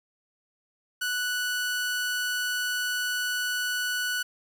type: tone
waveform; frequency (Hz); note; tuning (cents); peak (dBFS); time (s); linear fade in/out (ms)
sawtooth; 1480; F#6; 0; -23; 1.01-4.23; 10
effects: 9-bit